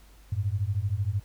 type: beating tone pair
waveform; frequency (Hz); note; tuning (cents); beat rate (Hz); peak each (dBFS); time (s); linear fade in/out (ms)
sine; 94.2 / 107.2; F#2 / A2; +32 / -45; 13; -28; 0.32-1.2; 5
effects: added 50 Hz sine -51 dBFS peak until 1.24 s + pink hiss -59 dBFS RMS until 1.24 s